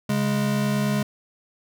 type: tone pair together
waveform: square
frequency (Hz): 138.59 / 207.8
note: C#3 / G#3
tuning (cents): 0 / +1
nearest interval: perfect fifth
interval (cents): 701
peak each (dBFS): -26 / -23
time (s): 0.09-1.03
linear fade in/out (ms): 5
effects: none